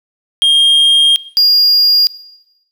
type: tone pair in turn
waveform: triangle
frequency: 3224 / 4831 Hz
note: G7 / D8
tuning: +48 / +48 cents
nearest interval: perfect fifth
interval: 700 cents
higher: second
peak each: -5 dBFS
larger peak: neither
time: 0.42-1.16 / 1.37-2.07 s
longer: first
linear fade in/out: 0 ms
effects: noise-tail reverb RT60 1.0 s tail -20 dB re dry